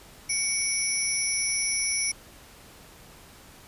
sine tone cluster, 2241 / 5440 / 5850 / 9870 / 10960 Hz, C#7 / F8 / F#8 / D#9 / F9, +18 / -46 / -21 / -15 / -34 cents, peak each -31 dBFS, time 0.29-2.12 s, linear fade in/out 10 ms, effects pink hiss -50 dBFS RMS until 3.67 s + resampled to 32000 Hz

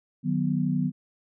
sine chord, B major, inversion first, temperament equal with one note detuned, 153.16 / 185 / 246.9 Hz, D#3 / F#3 / B3, -27 / 0 / 0 cents, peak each -27 dBFS, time 0.23-0.92 s, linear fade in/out 50 ms, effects none

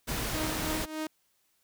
pink noise, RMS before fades -33 dBFS, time 0.07-0.86 s, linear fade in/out 20 ms
sawtooth tone with tremolo, 311.8 Hz, D#4, 4 cents sharp, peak -27 dBFS, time 0.34-1.07 s, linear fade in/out 2 ms, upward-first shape triangle, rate 3.3 Hz, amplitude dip 80%
effects white hiss -72 dBFS RMS until 1.63 s

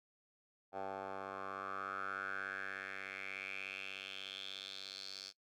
10% pulse tone with band-pass filter sweep, 96.7 Hz, G2, 23 cents flat, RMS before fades -45 dBFS, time 0.72-5.33 s, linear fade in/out 50 ms, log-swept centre 800 to 4800 Hz, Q 5.5, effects noise-tail reverb RT60 0.1 s tail -22 dB re dry

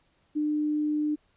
sine tone, 300.6 Hz, D4, 40 cents sharp, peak -24 dBFS, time 0.35-1.16 s, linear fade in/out 20 ms, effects pink hiss -68 dBFS RMS until 1.36 s + resampled to 8000 Hz

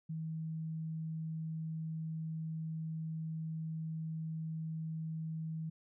sine tone, 160 Hz, D#3, 49 cents sharp, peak -37 dBFS, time 0.09-5.7 s, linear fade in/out 10 ms, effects none

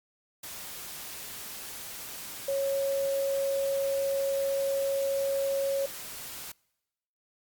sine tone in noise, 550 Hz, C#5, 14 cents flat, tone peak -26 dBFS, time 2.48-5.86 s, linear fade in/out 5 ms, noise white, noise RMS -41 dBFS, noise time 0.43-6.52 s, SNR +12 dB, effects noise-tail reverb RT60 1.0 s tail -26 dB re dry + Opus 48 kbps

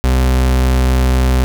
40% pulse tone, 63.9 Hz, C2, 40 cents flat, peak -9 dBFS, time 0.04-1.44 s, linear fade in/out 0 ms, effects none

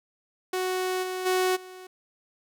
sawtooth tone with level steps, 370 Hz, F#4, in tune, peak -22 / -26 / -18 / -38 dBFS, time 0.53-1.87 s, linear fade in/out 5 ms, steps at 1.02 / 1.25 / 1.55 s, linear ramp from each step 20 ms, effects none

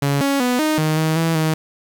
sawtooth tone with pitch steps, 141 / 278.1 / 247.7 / 309.3 / 155.7 / 158.2 / 164.1 / 157.8 Hz, C#3 / C#4 / B3 / D#4 / D#3 / D#3 / E3 / D#3, +30 / +6 / +5 / -10 / +2 / +29 / -8 / +25 cents, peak -12 dBFS, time 0.02-1.54 s, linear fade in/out 5 ms, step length 190 ms, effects 7-bit

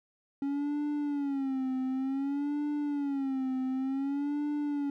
triangle tone with vibrato, 276.5 Hz, C#4, 4 cents flat, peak -27 dBFS, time 0.42-4.9 s, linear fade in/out 2 ms, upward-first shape sine, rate 0.55 Hz, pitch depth 110 cents each way, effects none

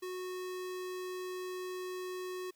square tone, 367 Hz, F#4, 14 cents flat, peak -39 dBFS, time 0.02-2.51 s, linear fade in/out 10 ms, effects white hiss -72 dBFS RMS until 2.55 s

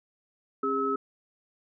sine tone cluster, 269.9 / 406.4 / 1294 Hz, C#4 / G#4 / E6, -46 / -38 / -32 cents, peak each -32 / -29 / -28 dBFS, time 0.63-0.96 s, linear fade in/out 5 ms, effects none

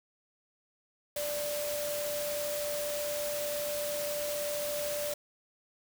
sine tone in noise, 587.3 Hz, D5, in tune, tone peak -33 dBFS, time 1.16-5.14 s, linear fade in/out 5 ms, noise white, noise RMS -38 dBFS, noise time 1.16-5.14 s, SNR +2 dB, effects none

